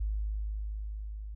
sine tone with level ramp, 52.3 Hz, G#1, 13 cents sharp, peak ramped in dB -28 to -38 dBFS, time 0-1.35 s, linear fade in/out 10 ms, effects none

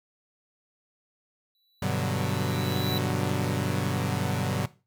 square tone with exponential growth, 3948 Hz, B7, 1 cent flat, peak -30 dBFS, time 1.55-2.98 s, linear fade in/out 1 ms, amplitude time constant 310 ms
sawtooth chord, G major seventh, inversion none, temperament equal, 98 / 123.47 / 146.83 / 185 Hz, G2 / B2 / D3 / F#3, 0 / 0 / 0 / 0 cents, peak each -27 dBFS, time 1.82-4.66 s, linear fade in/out 5 ms
effects noise-tail reverb RT60 0.3 s tail -17 dB re dry

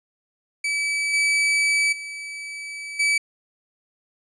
40% pulse tone with level steps, 2297 Hz, D7, 39 cents flat, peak -21 / -17 / -31 / -17 dBFS, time 0.64-3.18 s, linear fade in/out 5 ms, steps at 1.13 / 1.92 / 2.99 s, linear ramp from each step 10 ms, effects resampled to 22050 Hz

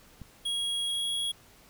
click, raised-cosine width 5 ms, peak -30 dBFS, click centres 0.217 s
square tone with pitch glide, 3300 to 3321 Hz, G#7 to G#7, -12 to -1 cents, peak -29 dBFS, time 0.45-1.32 s, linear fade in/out 10 ms, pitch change +11 cents, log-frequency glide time 0.85-1.08 s
effects pink hiss -57 dBFS RMS until 1.69 s

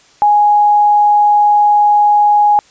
sine tone, 830.6 Hz, G#5, in tune, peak -6 dBFS, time 0.22-2.59 s, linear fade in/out 0 ms, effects white hiss -47 dBFS RMS until 2.7 s + resampled to 16000 Hz

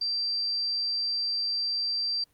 sine tone, 4699 Hz, D8, in tune, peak -26 dBFS, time 0.01-2.24 s, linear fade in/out 5 ms, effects pink hiss -67 dBFS RMS until 2.33 s + Opus 32 kbps

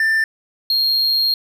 triangle tone pair in turn, 1782 / 4238 Hz, A6 / C8, +22 / +21 cents, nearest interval octave + minor third, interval 1499 cents, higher second, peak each -12 / -13 dBFS, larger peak first, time 0-0.24 / 0.7-1.34 s, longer second, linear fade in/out 2 ms, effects none

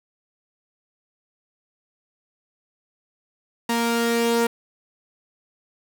sawtooth tone pair together, 233.4 / 466.2 Hz, A#3 / A#4, +2 / 0 cents, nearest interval octave, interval 1198 cents, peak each -18 dBFS, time 3.69-4.47 s, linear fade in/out 5 ms, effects none

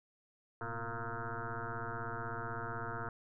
sine tone with frequency modulation, 694 Hz, F5, 11 cents flat, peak -37 dBFS, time 0.61-3.09 s, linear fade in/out 2 ms, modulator 117 Hz, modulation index 7.1, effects none

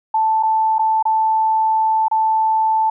sine tone with dropouts, 880 Hz, A5, in tune, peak -13 dBFS, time 0.14-2.9 s, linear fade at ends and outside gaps 5 ms, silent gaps 0.428-0.432 / 0.784-0.792 / 1.027-1.053 / 2.083-2.113 s, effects none

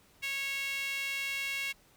sawtooth tone with high-pass filter, 550 Hz, C#5, 14 cents flat, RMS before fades -35 dBFS, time 0.22-1.73 s, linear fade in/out 20 ms, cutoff 2400 Hz, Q 6.4, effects pink hiss -63 dBFS RMS until 1.96 s

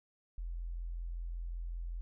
sine tone, 42.65 Hz, F1, 40 cents flat, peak -37 dBFS, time 0.38-2.01 s, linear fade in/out 0 ms, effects none

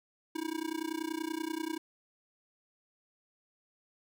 square tone with amplitude modulation, 320.5 Hz, E4, 49 cents flat, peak -31 dBFS, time 0.35-1.78 s, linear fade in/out 10 ms, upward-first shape sine, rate 30.4 Hz, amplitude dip 95%, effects none

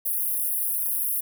pink high-pass noise, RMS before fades -26 dBFS, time 0.05-1.21 s, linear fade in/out 10 ms, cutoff 10000 Hz, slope 96 dB/octave, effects none

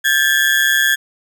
35% pulse ring-modulated tone, 1667 Hz, G#6, 6 cents sharp, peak -7 dBFS, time 0.04-0.96 s, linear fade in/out 20 ms, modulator 69.9 Hz, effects none

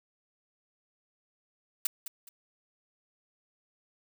blue noise with echo, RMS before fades -27 dBFS, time 1.85-1.87 s, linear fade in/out 5 ms, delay 210 ms, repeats 2, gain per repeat -11 dB, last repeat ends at 2.29 s, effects none

